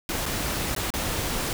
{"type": "noise with dropouts", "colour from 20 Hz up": "pink", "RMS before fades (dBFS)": -28, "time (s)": [0.09, 1.53], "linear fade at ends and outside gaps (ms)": 1, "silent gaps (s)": [[0.257, 0.262], [0.75, 0.763], [0.904, 0.938]], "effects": []}